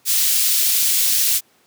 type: high-pass noise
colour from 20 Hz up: white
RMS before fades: -17 dBFS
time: 0.05-1.41 s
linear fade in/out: 50 ms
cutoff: 3300 Hz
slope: 12 dB/octave
effects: pink hiss -57 dBFS RMS until 1.66 s + high-pass 200 Hz 12 dB/octave